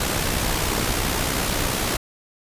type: noise with amplitude modulation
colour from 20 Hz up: pink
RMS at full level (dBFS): -21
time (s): 0-1.97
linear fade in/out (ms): 5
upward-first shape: sine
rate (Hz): 63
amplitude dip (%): 45
effects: resampled to 32000 Hz